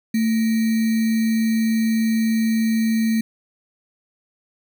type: tone with sample-and-hold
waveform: sine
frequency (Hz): 223.3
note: A3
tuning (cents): +26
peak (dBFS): -16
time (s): 0.14-3.21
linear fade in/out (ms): 5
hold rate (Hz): 2100
effects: none